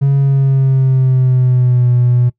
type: tone with pitch glide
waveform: triangle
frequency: 138.59 to 122.76 Hz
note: C#3 to B2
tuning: 0 to -10 cents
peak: -5 dBFS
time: 0.01-2.3 s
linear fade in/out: 20 ms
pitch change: -210 cents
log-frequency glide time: 0.18-1.9 s
effects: noise-tail reverb RT60 0.1 s tail -21 dB re dry + tanh soft clip ceiling -3 dBFS